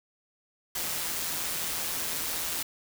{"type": "noise with amplitude modulation", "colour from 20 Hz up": "white", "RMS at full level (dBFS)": -30, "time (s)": [0.75, 2.63], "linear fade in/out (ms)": 5, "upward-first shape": "sine", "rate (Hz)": 166, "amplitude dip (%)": 45, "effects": []}